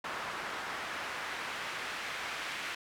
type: noise with band-pass filter sweep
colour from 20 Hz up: pink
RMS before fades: -39 dBFS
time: 0.04-2.75 s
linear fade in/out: 5 ms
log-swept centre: 1300 to 2100 Hz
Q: 1.1
effects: none